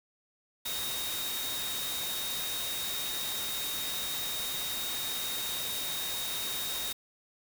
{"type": "tone in noise", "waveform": "sine", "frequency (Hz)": 3729, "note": "A#7", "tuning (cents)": 0, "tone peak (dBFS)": -36, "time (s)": [0.65, 6.93], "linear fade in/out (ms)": 10, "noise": "white", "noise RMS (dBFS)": -36, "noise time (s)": [0.65, 6.93], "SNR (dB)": -3, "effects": []}